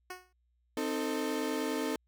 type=tone with exponential decay; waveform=10% pulse; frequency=366.2 Hz; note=F#4; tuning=18 cents flat; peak=-29 dBFS; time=0.1-0.33 s; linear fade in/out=5 ms; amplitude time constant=49 ms
type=chord; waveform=35% pulse; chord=A diminished; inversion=first; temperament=equal with one note detuned; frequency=261.6 / 311.1 / 446.1 Hz; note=C4 / Eb4 / A4; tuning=0 / 0 / +24 cents; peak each=-34 dBFS; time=0.77-1.96 s; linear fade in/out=2 ms
effects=added 60 Hz sine -70 dBFS peak until 2.07 s